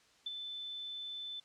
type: tone with ADSR envelope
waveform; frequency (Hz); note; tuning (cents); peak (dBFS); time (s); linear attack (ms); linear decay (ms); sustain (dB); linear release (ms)
sine; 3520; A7; 0; -34; 0.26-1.4; 6; 24; -6; 5
effects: white hiss -66 dBFS RMS until 1.44 s + low-pass 6000 Hz 12 dB/octave